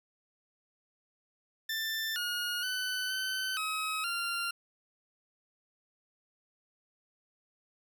20% pulse tone with pitch steps, 1777 / 1437 / 1505 / 1524 / 1275 / 1387 Hz, A6 / F6 / F#6 / G6 / D#6 / F6, +17 / +49 / +29 / -49 / +42 / -12 cents, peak -27 dBFS, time 1.69-4.51 s, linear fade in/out 5 ms, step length 470 ms, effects none

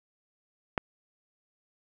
click, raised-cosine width 0.5 ms, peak -11 dBFS, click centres 0.778 s, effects none

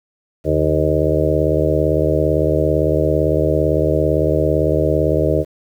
harmonic tone with a mistuned harmonic, 77.78 Hz, D#2, in tune, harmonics 1 / 2 / 4 / 5 / 6 / 7 / 8, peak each -21 / -21 / -21 / -21 / -21 / -21 / -21 dBFS, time 0.44-5.45 s, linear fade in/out 50 ms, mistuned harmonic 2, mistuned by -58 cents, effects 8-bit

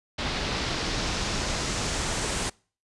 pink noise with low-pass filter sweep, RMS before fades -29 dBFS, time 0.18-2.5 s, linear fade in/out 10 ms, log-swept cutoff 4100 to 8600 Hz, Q 1.5, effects noise-tail reverb RT60 0.4 s tail -25 dB re dry + resampled to 24000 Hz

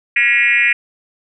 sine tone with frequency modulation, 2168 Hz, C#7, 39 cents flat, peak -10 dBFS, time 0.16-0.73 s, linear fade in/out 5 ms, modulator 248 Hz, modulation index 1.6, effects none

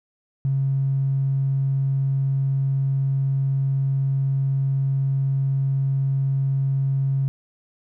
triangle tone with tanh clipping, 136 Hz, C#3, 33 cents flat, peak -18 dBFS, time 0.45-7.28 s, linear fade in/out 0 ms, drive 2 dB, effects none

